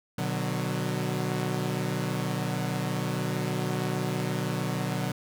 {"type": "chord", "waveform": "sawtooth", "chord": "B minor", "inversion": "none", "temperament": "equal with one note detuned", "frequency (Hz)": [123.47, 149.83, 185], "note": ["B2", "D3", "F#3"], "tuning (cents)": [0, 35, 0], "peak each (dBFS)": -28, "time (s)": [0.18, 5.12], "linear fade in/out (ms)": 5, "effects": []}